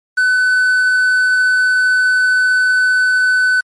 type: tone with quantisation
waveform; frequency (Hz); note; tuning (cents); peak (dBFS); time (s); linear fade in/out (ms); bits
triangle; 1505; F#6; +29; -8; 0.17-3.61; 10; 6
effects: MP3 48 kbps